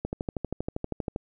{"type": "click train", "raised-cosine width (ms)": 2, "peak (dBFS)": -16, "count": 15, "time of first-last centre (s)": [0.05, 1.161], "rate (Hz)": 12.6, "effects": []}